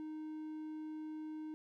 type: tone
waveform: triangle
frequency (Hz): 310.1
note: D#4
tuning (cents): -6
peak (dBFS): -40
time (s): 0-1.54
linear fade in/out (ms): 0
effects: none